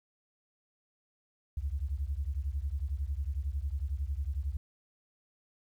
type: beating tone pair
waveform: sine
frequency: 65.41 / 76.41 Hz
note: C2 / D#2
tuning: 0 / -31 cents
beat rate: 11 Hz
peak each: -33 / -34 dBFS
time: 1.57-4.57 s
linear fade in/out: 5 ms
effects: tanh soft clip ceiling -24 dBFS + 11-bit